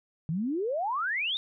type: exponential sweep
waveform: sine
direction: up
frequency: 150 to 3770 Hz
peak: -27 dBFS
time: 0.29-1.37 s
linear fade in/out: 0 ms
effects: none